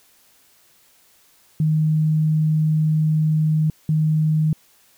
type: tone bursts at uneven times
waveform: sine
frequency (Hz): 155.56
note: D#3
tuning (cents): 0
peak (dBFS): -15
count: 2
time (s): 1.6-3.7 / 3.89-4.53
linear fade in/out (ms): 2
effects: white hiss -56 dBFS RMS until 4.97 s